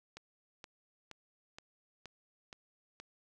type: click train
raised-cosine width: 0.2 ms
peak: -30 dBFS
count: 7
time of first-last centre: 0.17-3 s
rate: 2.12 Hz
effects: none